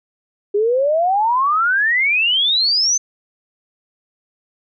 sine exponential sweep, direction up, 399 to 6272 Hz, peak -13 dBFS, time 0.54-2.98 s, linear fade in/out 10 ms, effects none

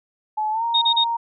sine tone with pitch glide, 858 to 930.3 Hz, A5 to A#5, -44 to -4 cents, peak -20 dBFS, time 0.37-1.17 s, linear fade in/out 10 ms, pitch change +140 cents, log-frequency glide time 0.51-0.64 s
sine tone bursts, 3715 Hz, A#7, 7 cents flat, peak -15 dBFS, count 3, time 0.74-1.043 s, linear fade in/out 10 ms, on 79 ms, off 33 ms
effects none

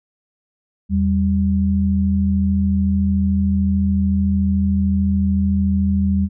sine tone pair together, 82.41 / 196 Hz, E2 / G3, 0 / 0 cents, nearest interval octave + minor third, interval 1500 cents, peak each -18 / -16 dBFS, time 0.89-6.29 s, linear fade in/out 50 ms, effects none

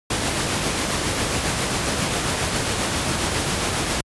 pink noise with tremolo, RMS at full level -21 dBFS, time 0.1-4.01 s, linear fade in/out 5 ms, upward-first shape triangle, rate 7.4 Hz, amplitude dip 30%, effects high-pass 60 Hz 12 dB/octave + resampled to 24000 Hz

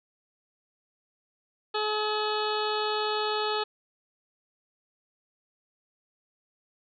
harmonic tone with a mistuned harmonic, 425.9 Hz, G#4, 44 cents sharp, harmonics 1 / 2 / 3 / 4 / 6 / 7 / 8 / 9 / 10, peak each -30 / -32 / -33 / -39 / -40 / -40 / -39 / -40 / -38 dBFS, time 1.74-3.64 s, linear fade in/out 10 ms, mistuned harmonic 9, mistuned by -39 cents, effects none

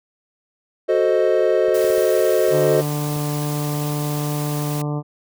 triangle chord, F# diminished seventh, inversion none, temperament equal, 370 / 440 / 523.3 / 622.3 Hz, F#4 / A4 / C5 / Eb5, 0 / 0 / 0 / 0 cents, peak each -18 dBFS, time 0.88-2.82 s, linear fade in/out 20 ms
clicks, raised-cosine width 2 ms, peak -26 dBFS, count 6, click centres 1.684 / 1.845 / 1.903 / 1.981 / 2.486 / 3.166 s
white noise, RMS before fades -33 dBFS, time 1.74-4.82 s, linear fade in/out 5 ms
harmonic tone, 147.8 Hz, D3, 11 cents sharp, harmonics 1 / 2 / 3 / 4 / 5 / 6 / 7 / 8, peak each -22 / -28 / -32 / -34 / -36 / -38 / -39 / -40 dBFS, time 2.5-5.03 s, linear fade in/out 50 ms
effects none

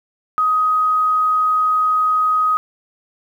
sine tone, 1256 Hz, D#6, 16 cents sharp, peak -13 dBFS, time 0.38-2.57 s, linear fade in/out 0 ms, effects 8-bit

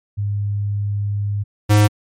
sine / square tone pair in turn, 102.1 / 104.67 Hz, G#2 / G#2, -29 / +14 cents, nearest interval unison, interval 43 cents, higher second, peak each -18 / -10 dBFS, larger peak second, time 0.17-1.44 / 1.69-1.88 s, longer first, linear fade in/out 20 ms, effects MP3 64 kbps

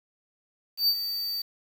square tone with ADSR envelope, 4608 Hz, D8, 34 cents flat, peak -19 dBFS, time 0.77-1.42 s, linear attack 110 ms, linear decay 64 ms, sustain -10 dB, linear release 6 ms, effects 8-bit

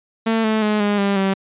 sawtooth tone with pitch steps, 224.8 / 218.1 / 211.7 / 205.4 / 199.35 / 193.45 Hz, A3 / A3 / G#3 / G#3 / G3 / G3, +37 / -15 / +33 / -19 / +29 / -23 cents, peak -12 dBFS, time 0.26-1.34 s, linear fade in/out 10 ms, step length 180 ms, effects resampled to 8000 Hz

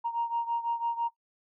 sine beating tone pair, 932.3 / 938.3 Hz, A#5 / A#5, 0 / +11 cents, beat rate 6 Hz, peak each -29 / -32 dBFS, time 0.04-1.09 s, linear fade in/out 20 ms, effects noise-tail reverb RT60 0.1 s tail -17 dB re dry + tanh soft clip ceiling -21 dBFS

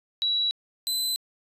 sine / sawtooth tone pair in turn, 3907 / 4031 Hz, B7 / B7, -19 / +35 cents, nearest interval minor second, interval 54 cents, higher second, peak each -22 dBFS, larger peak neither, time 0.22-0.51 / 0.87-1.16 s, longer neither, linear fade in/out 0 ms, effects resampled to 32000 Hz

